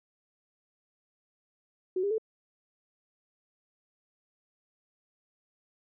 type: tone with pitch steps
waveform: sine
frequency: 370 / 403.5 / 440 Hz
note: F#4 / G#4 / A4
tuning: 0 / -50 / 0 cents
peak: -26 dBFS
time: 1.96-2.182 s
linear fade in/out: 5 ms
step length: 74 ms
effects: none